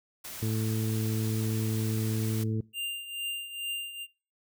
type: noise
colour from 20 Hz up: white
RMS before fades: -41 dBFS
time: 0.24-2.44 s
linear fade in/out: 10 ms
type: harmonic tone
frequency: 110 Hz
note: A2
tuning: in tune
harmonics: 1 / 2 / 3 / 4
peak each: -28 / -34 / -38 / -40 dBFS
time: 0.42-2.61 s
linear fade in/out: 5 ms
type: tone with tremolo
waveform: square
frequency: 2794 Hz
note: F7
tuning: in tune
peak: -31 dBFS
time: 2.73-4.07 s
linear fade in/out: 50 ms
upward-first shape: triangle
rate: 2.3 Hz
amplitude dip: 75%
effects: noise-tail reverb RT60 0.4 s tail -24 dB re dry